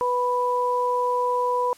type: tone pair together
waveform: sine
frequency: 493.9 / 987.8 Hz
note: B4 / B5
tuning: 0 / 0 cents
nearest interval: octave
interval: 1200 cents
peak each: -24 / -22 dBFS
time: 0.01-1.73 s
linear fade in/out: 0 ms
effects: white hiss -51 dBFS RMS until 1.77 s + low-pass 11000 Hz 12 dB/octave